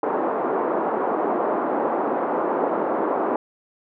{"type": "band-pass noise", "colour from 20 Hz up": "pink", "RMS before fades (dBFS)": -23, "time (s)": [0.03, 3.36], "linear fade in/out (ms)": 2, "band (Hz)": [300, 1100], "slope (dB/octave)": 24, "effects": []}